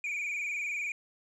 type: tone with vibrato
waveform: triangle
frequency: 2352 Hz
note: D7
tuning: 2 cents sharp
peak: -30 dBFS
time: 0.04-0.92 s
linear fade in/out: 2 ms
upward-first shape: square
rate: 20 Hz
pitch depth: 54 cents each way
effects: resampled to 24000 Hz + 11-bit